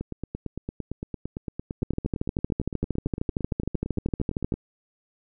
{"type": "two click trains", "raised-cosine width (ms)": 3, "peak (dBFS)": [-12, -18], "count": [36, 41], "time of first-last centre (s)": [[1.83, 4.522], [0.01, 4.54]], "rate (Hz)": [13, 8.83], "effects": []}